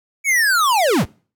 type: linear sweep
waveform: square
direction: down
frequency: 2287 to 47.39 Hz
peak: -14 dBFS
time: 0.24-1.06 s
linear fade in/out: 50 ms
effects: noise-tail reverb RT60 0.4 s tail -24 dB re dry